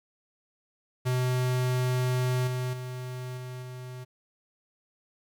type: tone with level steps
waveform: square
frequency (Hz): 126.5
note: B2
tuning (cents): +42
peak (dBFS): -25 / -29 / -35 / -37 / -39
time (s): 1.05-4.05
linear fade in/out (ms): 20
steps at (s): 2.47 / 2.73 / 3.37 / 3.62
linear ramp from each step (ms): 5
effects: 11-bit